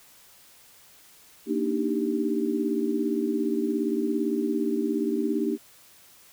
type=chord; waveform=sine; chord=Eb major seventh; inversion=second; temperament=equal; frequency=233.1 / 293.7 / 311.1 / 392 Hz; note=Bb3 / D4 / Eb4 / G4; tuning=0 / 0 / 0 / 0 cents; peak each=-29 dBFS; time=1.46-5.58 s; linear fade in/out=50 ms; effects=white hiss -54 dBFS RMS until 6.32 s